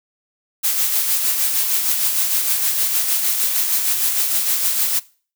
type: noise with tremolo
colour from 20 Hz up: blue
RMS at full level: -17 dBFS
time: 0.63-5 s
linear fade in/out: 20 ms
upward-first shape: sine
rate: 6.5 Hz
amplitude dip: 40%
effects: noise-tail reverb RT60 0.4 s tail -21 dB re dry